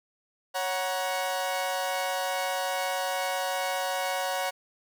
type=chord; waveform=sawtooth; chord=F# major; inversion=second; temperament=equal with one note detuned; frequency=554.4 / 740 / 947.5 Hz; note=C#5 / F#5 / A#5; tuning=0 / 0 / +28 cents; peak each=-28 / -27 / -31 dBFS; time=0.54-4.51 s; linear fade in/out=20 ms; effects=none